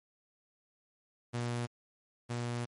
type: tone pair in turn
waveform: sawtooth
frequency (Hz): 120 / 120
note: B2 / B2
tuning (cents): -49 / -49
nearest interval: unison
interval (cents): 0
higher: neither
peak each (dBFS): -29 / -30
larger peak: first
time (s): 1.33-1.67 / 2.29-2.66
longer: second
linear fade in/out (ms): 20
effects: MP3 48 kbps